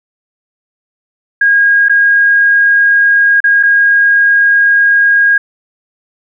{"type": "tone with dropouts", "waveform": "sine", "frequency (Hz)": 1632, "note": "G#6", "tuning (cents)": -31, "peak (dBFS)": -5, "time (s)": [1.41, 5.38], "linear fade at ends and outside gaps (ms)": 5, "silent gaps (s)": [[1.885, 1.895], [3.404, 3.44], [3.629, 3.633]], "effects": []}